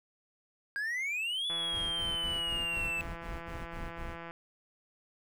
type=exponential two-way sweep; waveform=triangle; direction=up then down; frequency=1604 to 3443 to 2628 Hz; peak=-30 dBFS; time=0.76-3.01 s; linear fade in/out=0 ms; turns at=1.47 s
type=click train; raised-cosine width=0.5 ms; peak=-29 dBFS; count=473; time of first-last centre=1.5-4.31 s; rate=168 Hz
type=noise bursts; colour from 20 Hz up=brown; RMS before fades=-41 dBFS; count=10; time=1.71-4.171 s; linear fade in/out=50 ms; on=220 ms; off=29 ms
effects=none